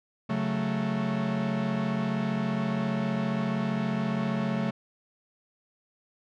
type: chord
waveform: 45% pulse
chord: F# minor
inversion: second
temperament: equal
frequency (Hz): 138.59 / 185 / 220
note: C#3 / F#3 / A3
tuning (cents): 0 / 0 / 0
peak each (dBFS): -33 / -31 / -29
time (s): 0.29-4.71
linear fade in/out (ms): 10
effects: low-pass 3000 Hz 12 dB/octave